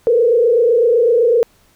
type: tone with frequency modulation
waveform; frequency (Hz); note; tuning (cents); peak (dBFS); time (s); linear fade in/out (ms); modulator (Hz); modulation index
sine; 470.4; A#4; +16; -9; 0.07-1.43; 0; 27.9; 1.1
effects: pink hiss -54 dBFS RMS until 1.75 s